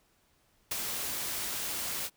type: noise with ADSR envelope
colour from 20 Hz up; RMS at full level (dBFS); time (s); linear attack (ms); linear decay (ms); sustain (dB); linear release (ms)
white; -30; 0.71-2.1; 7; 19; -5; 47
effects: pink hiss -69 dBFS RMS until 2.16 s